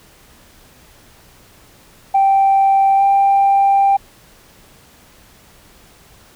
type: tone with pitch glide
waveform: sine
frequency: 782 to 790.2 Hz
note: G5 to G5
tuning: -4 to +14 cents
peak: -8 dBFS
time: 2.14-3.97 s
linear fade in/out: 10 ms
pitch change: +18 cents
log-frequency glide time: 2.96-3.02 s
effects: tanh soft clip ceiling -6 dBFS + pink hiss -47 dBFS RMS until 6.35 s